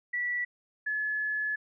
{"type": "tone pair in turn", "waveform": "sine", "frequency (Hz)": [1953, 1711.9], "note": ["B6", "A6"], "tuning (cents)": [-20, -48], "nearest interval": "major second", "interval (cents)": 228, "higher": "first", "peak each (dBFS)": -28, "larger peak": "neither", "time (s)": [[0.13, 0.45], [0.86, 1.56]], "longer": "second", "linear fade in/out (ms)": 10, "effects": []}